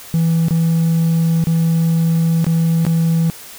triangle tone with dropouts, 164.6 Hz, E3, 2 cents flat, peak -9 dBFS, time 0.14-3.3 s, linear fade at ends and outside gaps 0 ms, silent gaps 0.484-0.508 / 1.44-1.47 / 2.444-2.466 / 2.851-2.866 s, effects tanh soft clip ceiling -6 dBFS + white hiss -36 dBFS RMS until 3.58 s

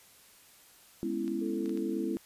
sine chord, C# minor seventh, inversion second, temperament just, 207.9 / 249.5 / 277.2 / 332.6 Hz, G#3 / B3 / C#4 / E4, +2 / +18 / 0 / +16 cents, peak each -37 / -37 / -38 / -33 dBFS, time 1.03-2.17 s, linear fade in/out 0 ms
clicks, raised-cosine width 0.2 ms, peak -32 dBFS, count 4, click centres 1.279 / 1.659 / 1.694 / 1.774 s
sine tone, 440 Hz, A4, in tune, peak -40 dBFS, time 1.41-2.16 s, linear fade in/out 10 ms
effects white hiss -58 dBFS RMS until 2.25 s + resampled to 32000 Hz

